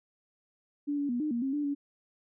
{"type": "tone with pitch steps", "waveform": "sine", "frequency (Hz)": [289.3, 285.2, 242.2, 303.8, 236.3, 269.2, 293.2, 284.3], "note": ["D4", "C#4", "B3", "D#4", "A#3", "C4", "D4", "C#4"], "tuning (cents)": [-26, 49, -34, -41, 24, 49, -3, 44], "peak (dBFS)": -28, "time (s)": [0.87, 1.75], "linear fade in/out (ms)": 20, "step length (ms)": 110, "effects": []}